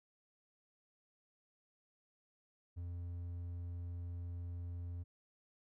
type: tone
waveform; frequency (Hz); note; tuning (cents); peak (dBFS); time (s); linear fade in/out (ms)
triangle; 87; F2; -6; -39; 2.76-5.04; 20
effects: none